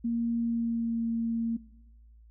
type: tone with pitch glide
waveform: sine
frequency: 233.1 to 229.5 Hz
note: A#3 to A#3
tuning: 0 to -27 cents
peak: -26 dBFS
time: 0.04-1.57 s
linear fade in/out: 10 ms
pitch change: -27 cents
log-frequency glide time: 0.37-1.09 s
effects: noise-tail reverb RT60 0.9 s tail -19 dB re dry + added 56 Hz sine -52 dBFS peak until 2.3 s